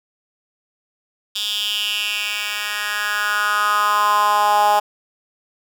10% pulse tone with high-pass filter sweep, 207.7 Hz, G#3, in tune, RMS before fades -19 dBFS, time 1.35-4.8 s, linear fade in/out 10 ms, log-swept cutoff 3600 to 770 Hz, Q 4.6, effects none

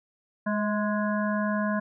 harmonic tone with a mistuned harmonic, 208 Hz, G#3, 3 cents sharp, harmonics 1 / 3 / 5 / 7 / 8, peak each -26 / -31 / -33 / -37 / -35 dBFS, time 0.46-1.8 s, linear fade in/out 10 ms, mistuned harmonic 3, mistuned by +38 cents, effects none

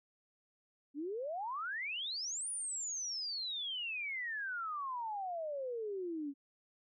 sine exponential two-way sweep, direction up then down, 272.1 to 9800 to 272.1 Hz, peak -37 dBFS, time 0.94-6.34 s, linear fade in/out 50 ms, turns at 2.5 s, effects none

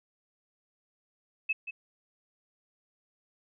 sine tone with echo, 2597 Hz, E7, 26 cents flat, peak -25 dBFS, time 1.49-1.53 s, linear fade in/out 10 ms, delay 180 ms, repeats 1, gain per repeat -10 dB, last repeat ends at 1.71 s, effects none

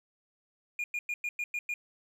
triangle tone bursts, 2424 Hz, D#7, 46 cents flat, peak -29 dBFS, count 7, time 0.79-1.74 s, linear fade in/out 2 ms, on 50 ms, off 100 ms, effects none

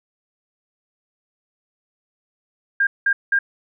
sine tone bursts, 1606 Hz, G6, 41 cents sharp, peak -14 dBFS, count 3, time 2.8-3.39 s, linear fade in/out 5 ms, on 70 ms, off 190 ms, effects none

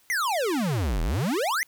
square exponential two-way sweep, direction down then up, 2128 to 38 to 2128 Hz, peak -24 dBFS, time 0.1-1.63 s, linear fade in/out 0 ms, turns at 1.02 s, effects white hiss -61 dBFS RMS until 1.67 s

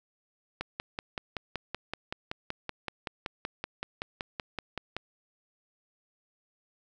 click train, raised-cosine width 0.3 ms, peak -17 dBFS, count 24, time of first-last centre 0.61-4.966 s, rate 5.28 Hz, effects none

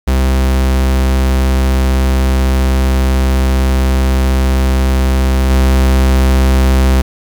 45% pulse tone with level steps, 65.41 Hz, C2, in tune, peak -9 / -7 dBFS, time 0.07-7.02 s, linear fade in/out 10 ms, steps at 5.5 s, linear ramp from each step 5 ms, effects 7-bit

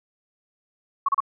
sine tone bursts, 1108.7 Hz, C#6, in tune, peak -17 dBFS, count 3, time 1.06-1.204 s, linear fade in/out 5 ms, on 26 ms, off 33 ms, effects none

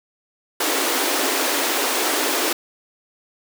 pink high-pass noise, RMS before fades -21 dBFS, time 0.6-2.53 s, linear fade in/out 5 ms, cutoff 260 Hz, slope 96 dB/octave, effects none

